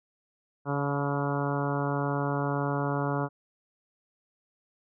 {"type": "harmonic tone with a mistuned harmonic", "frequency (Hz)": 141.7, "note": "C#3", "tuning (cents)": 38, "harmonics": [1, 2, 3, 4, 5, 6, 7, 8, 9, 10], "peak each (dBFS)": [-30, -33, -35, -36, -37, -38, -38, -39, -40, -40], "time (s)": [0.65, 3.29], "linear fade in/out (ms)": 50, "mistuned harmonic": 6, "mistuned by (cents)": 35, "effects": []}